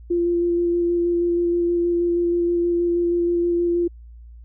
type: tone with vibrato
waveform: sine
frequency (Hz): 345.4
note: F4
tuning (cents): -19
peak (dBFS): -17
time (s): 0.1-3.88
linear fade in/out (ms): 10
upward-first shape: square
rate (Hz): 6.3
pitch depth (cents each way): 9
effects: added 58 Hz sine -39 dBFS peak until 4.44 s